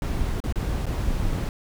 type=noise with dropouts; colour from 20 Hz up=brown; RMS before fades=-25 dBFS; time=0.02-1.49 s; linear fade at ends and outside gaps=1 ms; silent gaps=0.403-0.439 / 0.525-0.557 / 0.857-0.866 s; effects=none